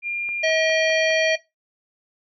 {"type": "tone", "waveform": "sine", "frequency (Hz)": 2400, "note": "D7", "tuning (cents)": 37, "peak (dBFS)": -24, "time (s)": [0.02, 1.38], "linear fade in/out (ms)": 50}
{"type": "click train", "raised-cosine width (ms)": 0.5, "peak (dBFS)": -28, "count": 5, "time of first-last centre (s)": [0.29, 1.105], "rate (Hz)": 4.91}
{"type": "harmonic tone", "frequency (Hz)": 638, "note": "D#5", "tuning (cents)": 43, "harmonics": [1, 3, 5, 7, 9], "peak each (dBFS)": [-20, -24, -28, -31, -32], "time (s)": [0.43, 1.36], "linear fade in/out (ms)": 10}
{"effects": ["noise-tail reverb RT60 0.2 s tail -18 dB re dry"]}